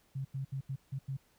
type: tone bursts at uneven times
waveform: sine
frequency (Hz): 135.1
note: C#3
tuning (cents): -44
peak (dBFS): -34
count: 6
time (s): 0.15-0.25 / 0.34-0.45 / 0.52-0.61 / 0.69-0.76 / 0.92-0.99 / 1.08-1.17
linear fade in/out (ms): 10
effects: pink hiss -69 dBFS RMS until 1.38 s